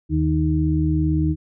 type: harmonic tone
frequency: 77.78 Hz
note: D#2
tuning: in tune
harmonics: 1 / 2 / 4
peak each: -21 / -21 / -21 dBFS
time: 0.09-1.36 s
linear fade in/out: 50 ms
effects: none